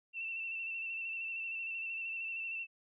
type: tone with vibrato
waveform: sine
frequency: 2685 Hz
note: E7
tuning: 31 cents sharp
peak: -37 dBFS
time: 0.13-2.67 s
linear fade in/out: 50 ms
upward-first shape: square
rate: 13 Hz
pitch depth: 26 cents each way
effects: none